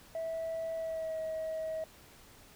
sine tone with pitch glide, 653 to 637.7 Hz, E5 to D#5, -17 to +42 cents, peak -32 dBFS, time 0.15-1.84 s, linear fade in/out 2 ms, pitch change -41 cents, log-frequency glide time 0.75-1.19 s, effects tanh soft clip ceiling -32 dBFS + pink hiss -57 dBFS RMS until 2.55 s

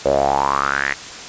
sawtooth tone with band-pass filter sweep, 69.3 Hz, C#2, in tune, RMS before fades -18 dBFS, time 0.05-0.94 s, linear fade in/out 10 ms, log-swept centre 530 to 2000 Hz, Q 6.9, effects white hiss -33 dBFS RMS until 1.28 s + resampled to 16000 Hz

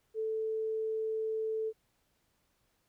sine tone, 440 Hz, A4, in tune, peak -31 dBFS, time 0.14-1.73 s, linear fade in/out 50 ms, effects pink hiss -75 dBFS RMS until 2.88 s

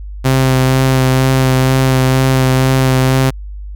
sawtooth tone with vibrato, 131 Hz, C3, 2 cents sharp, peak -5 dBFS, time 0.24-3.31 s, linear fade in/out 20 ms, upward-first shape sine, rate 2.1 Hz, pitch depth 15 cents each way, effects added 50 Hz sine -24 dBFS peak until 3.75 s

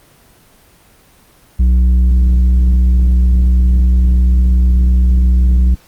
sine tone with tanh clipping, 61.8 Hz, B1, 2 cents sharp, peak -8 dBFS, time 1.59-5.75 s, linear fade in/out 10 ms, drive 6 dB, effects pink hiss -47 dBFS RMS until 5.87 s + Opus 24 kbps

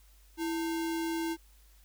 sine tone with sample-and-hold, 329.6 Hz, E4, in tune, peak -30 dBFS, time 0.37-1.37 s, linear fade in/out 50 ms, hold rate 1225 Hz, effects added 50 Hz sine -57 dBFS peak until 1.84 s + white hiss -65 dBFS RMS until 1.84 s

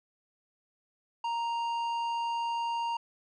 sine tone with tanh clipping, 932.3 Hz, A#5, in tune, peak -31 dBFS, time 1.24-2.97 s, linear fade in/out 5 ms, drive 10 dB, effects none

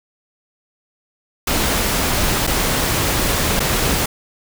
pink noise with dropouts, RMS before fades -18 dBFS, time 1.47-4.06 s, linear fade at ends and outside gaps 5 ms, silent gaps 2.468-2.473 / 3.595-3.602 s, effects none

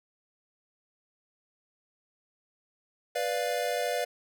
square chord, B diminished, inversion none, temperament equal, 493.9 / 587.3 / 698.5 Hz, B4 / D5 / F5, 0 / 0 / 0 cents, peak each -33 dBFS, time 3.15-4.05 s, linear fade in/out 10 ms, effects none

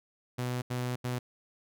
sawtooth tone bursts at uneven times, 124.3 Hz, B2, 12 cents sharp, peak -27 dBFS, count 3, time 0.38-0.62 / 0.7-0.96 / 1.04-1.19 s, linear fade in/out 10 ms, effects none

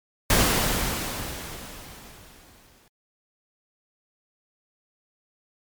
pink noise with exponential decay, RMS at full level -18 dBFS, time 0.3-2.88 s, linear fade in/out 2 ms, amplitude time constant 560 ms, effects MP3 96 kbps

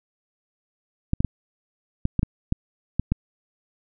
clicks, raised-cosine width 5 ms, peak -8 dBFS, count 9, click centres 1.134 / 1.205 / 1.247 / 2.054 / 2.193 / 2.231 / 2.524 / 2.996 / 3.12 s, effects none

